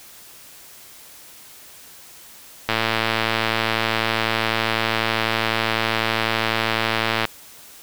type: click train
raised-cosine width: 0.3 ms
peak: -3 dBFS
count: 512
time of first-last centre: 2.69-7.252 s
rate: 112 Hz
effects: white hiss -44 dBFS RMS until 7.82 s